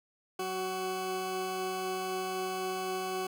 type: tone pair together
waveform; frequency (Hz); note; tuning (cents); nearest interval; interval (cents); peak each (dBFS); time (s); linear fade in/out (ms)
20% pulse; 185 / 373.9; F#3 / F#4; 0 / +18; octave; 1218; -39 / -28; 0.39-3.27; 5
effects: none